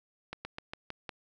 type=slowing click train; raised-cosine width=0.3 ms; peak=-22 dBFS; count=6; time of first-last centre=0.33-1.092 s; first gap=120 ms; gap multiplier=1.12; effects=none

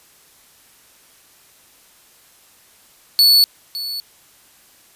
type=tone with echo; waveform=45% pulse; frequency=4435 Hz; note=C#8; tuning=in tune; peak=-8 dBFS; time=3.19-3.44 s; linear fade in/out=0 ms; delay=560 ms; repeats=1; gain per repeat=-15 dB; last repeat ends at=4 s; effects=white hiss -51 dBFS RMS until 4.95 s + resampled to 32000 Hz

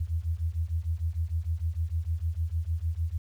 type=beating tone pair; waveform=sine; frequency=79 / 85.6 Hz; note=D#2 / F2; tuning=+27 / -34 cents; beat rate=6.6 Hz; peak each=-30 dBFS; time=0-3.18 s; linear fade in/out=10 ms; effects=10-bit

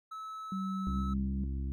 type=tone; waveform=triangle; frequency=1300 Hz; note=E6; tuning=24 cents flat; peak=-38 dBFS; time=0.11-1.14 s; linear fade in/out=10 ms
type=tone with pitch glide; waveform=sine; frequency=191.3 to 198.96 Hz; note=G3 to G3; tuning=-42 to +26 cents; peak=-33 dBFS; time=0.52-1.44 s; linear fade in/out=2 ms; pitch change=+68 cents; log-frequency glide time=0.84-1.18 s
type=harmonic tone; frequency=67.3 Hz; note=C2; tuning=49 cents sharp; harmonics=1 / 2 / 3 / 4 / 5; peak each=-33 / -43 / -45 / -47 / -52 dBFS; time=0.87-1.72 s; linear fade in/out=0 ms
effects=none

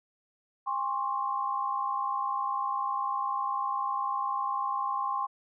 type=tone cluster; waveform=sine; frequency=810 / 1058 / 1118 Hz; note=G#5 / C6 / C#6; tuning=-43 / +19 / +14 cents; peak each=-34 / -30 / -35 dBFS; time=0.66-5.27 s; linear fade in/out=20 ms; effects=none

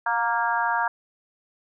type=harmonic tone with a mistuned harmonic; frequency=233.1 Hz; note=A#3; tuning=in tune; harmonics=3 / 4 / 5 / 6 / 7; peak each=-29 / -24 / -31 / -29 / -28 dBFS; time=0.06-0.88 s; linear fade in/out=5 ms; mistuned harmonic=3; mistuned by=+24 cents; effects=none

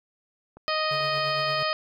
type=clicks; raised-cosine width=1 ms; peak=-32 dBFS; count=3; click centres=0.57 / 1.008 / 1.178 s
type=harmonic tone; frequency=622.3 Hz; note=D#5; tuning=in tune; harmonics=1 / 2 / 3 / 4 / 5 / 6 / 7 / 8; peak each=-29 / -28 / -33 / -34 / -35 / -43 / -34 / -34 dBFS; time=0.68-1.73 s; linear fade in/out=0 ms
type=tone with tremolo; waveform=square; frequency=143.4 Hz; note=D3; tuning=41 cents flat; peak=-35 dBFS; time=0.91-1.63 s; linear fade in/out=2 ms; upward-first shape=triangle; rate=8.8 Hz; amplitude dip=60%
effects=none

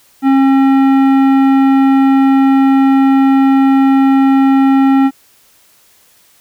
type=tone with tanh clipping; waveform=triangle; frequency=270 Hz; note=C#4; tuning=45 cents flat; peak=-8 dBFS; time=0.22-5.11 s; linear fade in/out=50 ms; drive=18 dB; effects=white hiss -49 dBFS RMS until 6.4 s

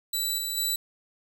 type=tone with level steps; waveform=15% pulse; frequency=3957 Hz; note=B7; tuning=3 cents sharp; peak=-19 / -22 / -18 dBFS; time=0.13-0.76 s; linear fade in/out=5 ms; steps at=0.38 / 0.57 s; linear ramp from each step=5 ms; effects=none

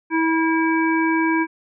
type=harmonic tone with a mistuned harmonic; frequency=324.2 Hz; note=E4; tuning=29 cents flat; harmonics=1 / 3 / 5 / 7; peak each=-18 / -23 / -25 / -26 dBFS; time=0.1-1.47 s; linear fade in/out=50 ms; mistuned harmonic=7; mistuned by=+19 cents; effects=none

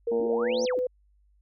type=tone with pitch glide; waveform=sine; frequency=466.2 to 502.6 Hz; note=A#4 to B4; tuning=0 to +30 cents; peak=-24 dBFS; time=0.07-0.87 s; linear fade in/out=5 ms; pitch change=+130 cents; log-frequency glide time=0.37-0.53 s
type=harmonic tone; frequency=115 Hz; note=A#2; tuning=23 cents flat; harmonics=2 / 3 / 4 / 5 / 6 / 7 / 8; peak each=-33 / -37 / -39 / -41 / -43 / -44 / -45 dBFS; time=0.11-0.66 s; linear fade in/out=10 ms
type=exponential two-way sweep; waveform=sine; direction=up then down; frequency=252.6 to 6350 to 252.6 Hz; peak=-34 dBFS; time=0.2-0.79 s; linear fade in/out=0 ms; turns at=0.64 s
effects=added 50 Hz sine -60 dBFS peak until 1.41 s

